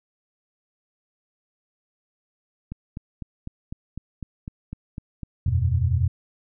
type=click train; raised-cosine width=5 ms; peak=-20 dBFS; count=12; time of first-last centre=2.72-5.484 s; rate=3.98 Hz
type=chord; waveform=sine; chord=E suspended second; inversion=none; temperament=just; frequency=82.41 / 92.71 / 123.61 Hz; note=E2 / F#2 / B2; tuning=0 / +4 / +2 cents; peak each=-23 dBFS; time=5.46-6.08 s; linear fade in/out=5 ms
effects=none